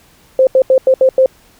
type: tone bursts at uneven times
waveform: sine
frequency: 523.3 Hz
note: C5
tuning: in tune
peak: -5 dBFS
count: 6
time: 0.39-0.47 / 0.55-0.62 / 0.7-0.78 / 0.87-0.94 / 1.01-1.09 / 1.18-1.26 s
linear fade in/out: 2 ms
effects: pink hiss -48 dBFS RMS until 1.59 s